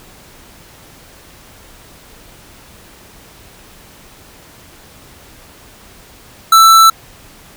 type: tone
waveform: square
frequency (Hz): 1326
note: E6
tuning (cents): +10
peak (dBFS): -4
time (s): 6.52-6.9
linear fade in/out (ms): 5
effects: pink hiss -41 dBFS RMS until 7.56 s